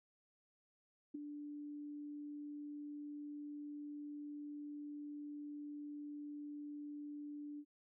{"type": "tone with ADSR envelope", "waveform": "sine", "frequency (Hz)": 293.3, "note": "D4", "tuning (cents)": -2, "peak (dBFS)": -38, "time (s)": [1.14, 7.65], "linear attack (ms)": 11, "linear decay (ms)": 6, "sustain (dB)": -7, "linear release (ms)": 59, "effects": []}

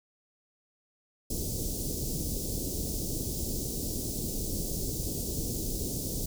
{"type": "band-stop noise", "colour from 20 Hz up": "pink", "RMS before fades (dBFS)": -33, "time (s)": [1.3, 6.26], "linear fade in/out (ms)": 5, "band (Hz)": [460, 5200], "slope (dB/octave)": 24, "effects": []}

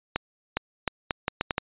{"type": "accelerating click train", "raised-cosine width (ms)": 0.3, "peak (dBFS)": -8, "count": 8, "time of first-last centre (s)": [0.16, 1.581], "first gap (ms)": 410, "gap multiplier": 0.75, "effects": ["resampled to 8000 Hz"]}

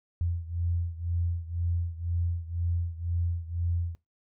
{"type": "beating tone pair", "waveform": "sine", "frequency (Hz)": [85.1, 87.1], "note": ["F2", "F2"], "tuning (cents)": [-44, -4], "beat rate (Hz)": 2, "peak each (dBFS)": [-29, -32], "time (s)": [0.21, 3.95], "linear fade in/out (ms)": 0, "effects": ["noise-tail reverb RT60 0.2 s tail -20 dB re dry"]}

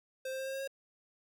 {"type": "tone with pitch steps", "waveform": "square", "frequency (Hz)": [523.3, 527.2, 531.2, 535.2, 539.3, 543.3], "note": ["C5", "C5", "C5", "C5", "C#5", "C#5"], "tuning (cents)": [0, 13, 26, 39, -48, -35], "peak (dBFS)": -37, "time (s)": [0.25, 0.676], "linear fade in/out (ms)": 5, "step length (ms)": 71, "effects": []}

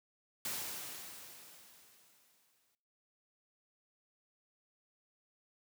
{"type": "noise with exponential decay", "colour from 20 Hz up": "white", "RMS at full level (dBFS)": -38, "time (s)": [0.45, 2.75], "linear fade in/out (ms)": 1, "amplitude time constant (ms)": 500, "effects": ["noise-tail reverb RT60 0.6 s tail -19 dB re dry", "high-pass 100 Hz 12 dB/octave"]}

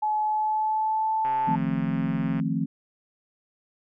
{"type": "tone with pitch glide", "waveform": "sine", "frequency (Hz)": [854, 878], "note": ["G#5", "A5"], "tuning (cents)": [48, -4], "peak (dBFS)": -22, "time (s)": [0.02, 1.56], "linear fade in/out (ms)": 10, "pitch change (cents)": 48, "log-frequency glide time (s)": [0.21, 1.13]}
{"type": "click train", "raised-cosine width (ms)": 0.5, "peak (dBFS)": -24, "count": 155, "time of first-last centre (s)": [1.25, 2.399], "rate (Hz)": 134}
{"type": "chord", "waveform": "sine", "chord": "F dominant seventh", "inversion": "third", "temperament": "equal with one note detuned", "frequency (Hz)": [155.56, 174.61, 220, 264.7], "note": ["Eb3", "F3", "A3", "C4"], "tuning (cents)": [0, 0, 0, 20], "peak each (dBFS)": -29, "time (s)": [1.47, 2.66], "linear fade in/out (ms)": 10}
{"effects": []}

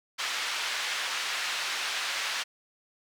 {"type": "band-pass noise", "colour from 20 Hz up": "pink", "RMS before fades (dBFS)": -32, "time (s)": [0.18, 2.44], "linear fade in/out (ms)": 20, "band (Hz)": [1500, 4900], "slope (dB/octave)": 12, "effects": []}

